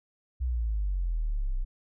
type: exponential sweep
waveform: sine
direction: down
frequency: 65 to 30.01 Hz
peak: -25 dBFS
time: 0.4-1.65 s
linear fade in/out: 20 ms
effects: tanh soft clip ceiling -21 dBFS